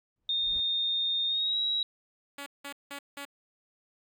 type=noise with exponential growth; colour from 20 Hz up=brown; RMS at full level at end=-43 dBFS; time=0.16-0.6 s; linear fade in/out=2 ms; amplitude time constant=95 ms
type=tone with pitch glide; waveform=sine; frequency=3661 to 3861 Hz; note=A#7 to B7; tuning=-32 to -40 cents; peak=-26 dBFS; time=0.29-1.83 s; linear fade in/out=2 ms; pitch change=+92 cents; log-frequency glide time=1.27-1.57 s
type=tone bursts; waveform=5% pulse; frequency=282.4 Hz; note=C#4; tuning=32 cents sharp; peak=-27 dBFS; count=4; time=2.38-3.252 s; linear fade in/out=5 ms; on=83 ms; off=180 ms
effects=none